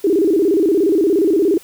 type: tone with vibrato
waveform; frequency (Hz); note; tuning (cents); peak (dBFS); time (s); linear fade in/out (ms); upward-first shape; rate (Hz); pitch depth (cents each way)
sine; 359.4; F4; +50; -11; 0.04-1.58; 5; square; 17; 190
effects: white hiss -44 dBFS RMS until 1.63 s